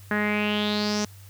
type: tone with low-pass filter sweep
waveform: sawtooth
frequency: 209.1 Hz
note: G#3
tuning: 12 cents sharp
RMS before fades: -25 dBFS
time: 0.11-1.05 s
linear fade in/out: 2 ms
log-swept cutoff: 1700 to 6100 Hz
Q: 6.1
effects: added 98 Hz sine -44 dBFS peak until 1.29 s + white hiss -53 dBFS RMS until 1.29 s